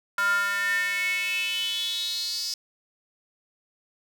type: tone with high-pass filter sweep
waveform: square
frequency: 200.2 Hz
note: G3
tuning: 37 cents sharp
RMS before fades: -27 dBFS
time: 0.18-2.54 s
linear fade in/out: 2 ms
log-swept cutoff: 1300 to 5100 Hz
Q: 7.9
effects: none